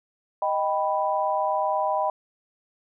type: chord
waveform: sine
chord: Eb augmented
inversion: none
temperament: equal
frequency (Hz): 622.3 / 784 / 987.8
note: Eb5 / G5 / B5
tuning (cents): 0 / 0 / 0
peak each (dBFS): -26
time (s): 0.42-2.1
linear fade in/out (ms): 2
effects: none